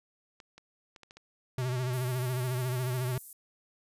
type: clicks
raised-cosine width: 0.2 ms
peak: -33 dBFS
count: 7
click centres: 0.402 / 0.58 / 0.962 / 1.033 / 1.109 / 1.17 / 1.693 s
type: tone with vibrato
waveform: square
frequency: 126.5 Hz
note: B2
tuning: 42 cents sharp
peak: -30 dBFS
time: 1.58-3.18 s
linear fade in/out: 2 ms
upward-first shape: sine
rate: 14 Hz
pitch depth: 57 cents each way
type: high-pass noise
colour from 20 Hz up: pink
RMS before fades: -47 dBFS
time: 1.93-3.33 s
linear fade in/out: 2 ms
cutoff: 9100 Hz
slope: 24 dB/octave
effects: resampled to 32000 Hz